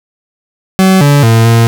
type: tone with pitch steps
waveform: 40% pulse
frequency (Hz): 189.2 / 143.7 / 113.6 / 115.3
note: F#3 / D3 / A#2 / A#2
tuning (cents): +39 / -37 / -44 / -19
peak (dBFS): -3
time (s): 0.79-1.67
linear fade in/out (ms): 0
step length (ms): 220
effects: none